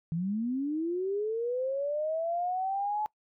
sine linear sweep, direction up, 157.6 to 859 Hz, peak -28 dBFS, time 0.12-3.06 s, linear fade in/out 0 ms, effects noise-tail reverb RT60 0.1 s tail -23 dB re dry

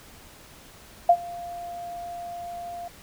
sine tone with ADSR envelope, 696 Hz, F5, 6 cents flat, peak -10 dBFS, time 1.09-2.88 s, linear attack 5 ms, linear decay 64 ms, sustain -23 dB, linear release 4 ms, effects pink hiss -49 dBFS RMS until 3.02 s

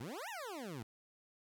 20% pulse exponential two-way sweep, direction up then down, 103.83 to 985 to 103.83 Hz, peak -38 dBFS, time 0-0.83 s, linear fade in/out 5 ms, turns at 0.29 s, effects none

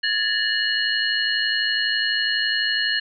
sine tone cluster, 1687 / 1799 / 2917 / 4253 Hz, G#6 / A6 / F#7 / C8, +27 / +38 / -25 / +27 cents, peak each -25 dBFS, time 0.03-3 s, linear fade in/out 10 ms, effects none

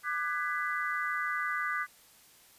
sine chord, G# half-diminished seventh, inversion second, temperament just, 1196.1 / 1495.1 / 1661.2 / 1993.5 Hz, D6 / F#6 / G#6 / B6, +31 / +18 / 0 / +16 cents, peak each -34 / -35 / -38 / -36 dBFS, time 0.03-1.87 s, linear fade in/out 50 ms, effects white hiss -59 dBFS RMS until 2.58 s + resampled to 32000 Hz

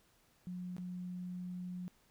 sine tone with dropouts, 180 Hz, F#3, 47 cents flat, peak -40 dBFS, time 0.47-1.88 s, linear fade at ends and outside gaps 0 ms, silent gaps 0.766-0.782 s, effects pink hiss -70 dBFS RMS until 2.1 s

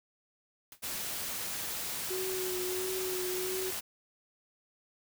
white noise with exponential decay, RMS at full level -45 dBFS, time 0.72-0.82 s, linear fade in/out 2 ms, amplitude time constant 21 ms
white noise, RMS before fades -37 dBFS, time 0.82-3.81 s, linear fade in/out 20 ms
sine tone with vibrato, 370 Hz, F#4, in tune, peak -34 dBFS, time 2.1-3.71 s, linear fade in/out 10 ms, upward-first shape triangle, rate 1.5 Hz, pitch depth 29 cents each way
effects none

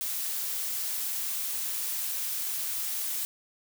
blue noise, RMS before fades -32 dBFS, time 0.01-3.25 s, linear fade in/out 0 ms, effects none

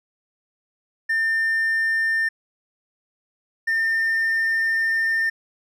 triangle tone pair in turn, 1800 / 1806.7 Hz, A6 / A6, +39 / +45 cents, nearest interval unison, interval 6 cents, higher second, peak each -16 / -16 dBFS, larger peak neither, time 1.09-2.29 / 3.67-5.3 s, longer second, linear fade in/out 10 ms, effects tanh soft clip ceiling -13 dBFS

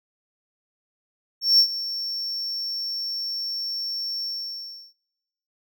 triangle tone with ADSR envelope, 5450 Hz, F8, 43 cents flat, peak -10 dBFS, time 1.41-4.94 s, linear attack 180 ms, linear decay 80 ms, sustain -15 dB, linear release 700 ms, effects noise-tail reverb RT60 0.8 s tail -21 dB re dry

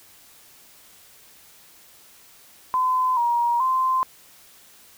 sine tone with pitch steps, 1020 / 948 / 1038 Hz, C6 / A#5 / C6, -44 / +29 / -14 cents, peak -18 dBFS, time 2.74-4.03 s, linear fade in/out 0 ms, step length 430 ms, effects white hiss -51 dBFS RMS until 4.97 s

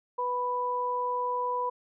sine tone pair together, 493.9 / 988.9 Hz, B4 / B5, 0 / +2 cents, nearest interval octave, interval 1202 cents, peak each -33 / -28 dBFS, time 0.18-1.7 s, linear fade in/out 10 ms, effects none

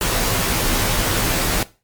pink noise with comb filter, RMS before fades -19 dBFS, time 0.01-1.63 s, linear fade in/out 2 ms, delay 14 ms, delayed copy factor -0.75, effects noise-tail reverb RT60 0.3 s tail -18 dB re dry + MP3 96 kbps

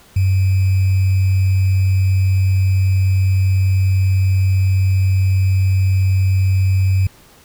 sine tone with sample-and-hold, 94.9 Hz, F#2, 44 cents sharp, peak -11 dBFS, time 0.16-7.07 s, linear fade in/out 5 ms, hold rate 2450 Hz, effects pink hiss -47 dBFS RMS until 7.44 s

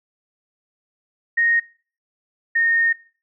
sine tone pair in turn, 1861 / 1841.8 Hz, A#6 / A#6, -3 / -21 cents, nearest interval unison, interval 18 cents, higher first, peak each -15 dBFS, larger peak neither, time 1.37-1.6 / 2.55-2.93 s, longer second, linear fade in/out 10 ms, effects noise-tail reverb RT60 0.4 s tail -19 dB re dry

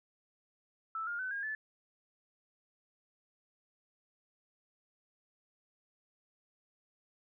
sine tone with pitch steps, 1318.5 / 1413.1 / 1514.6 / 1623.3 / 1739.8 Hz, E6 / F6 / F#6 / G#6 / A6, 0 / +20 / +40 / -40 / -20 cents, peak -35 dBFS, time 0.95-1.55 s, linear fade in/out 2 ms, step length 120 ms, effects none

